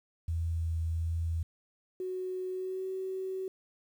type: tone with vibrato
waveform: sine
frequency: 82.41 Hz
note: E2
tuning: in tune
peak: -29 dBFS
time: 0.28-1.43 s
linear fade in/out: 5 ms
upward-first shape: triangle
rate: 1.4 Hz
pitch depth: 15 cents each way
type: tone with pitch glide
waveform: sine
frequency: 370 to 378.2 Hz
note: F#4 to F#4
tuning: 0 to +38 cents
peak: -33 dBFS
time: 2-3.48 s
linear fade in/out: 2 ms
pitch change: +38 cents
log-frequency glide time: 2.49-2.87 s
effects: 10-bit